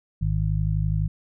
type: harmonic tone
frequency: 51.91 Hz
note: G#1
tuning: in tune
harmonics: 1 / 2 / 3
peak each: -25 / -25 / -25 dBFS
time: 0.21-1.08 s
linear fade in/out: 10 ms
effects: none